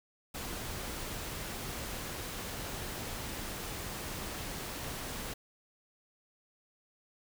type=noise; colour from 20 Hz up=pink; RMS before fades=-40 dBFS; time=0.34-5.34 s; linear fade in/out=10 ms; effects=none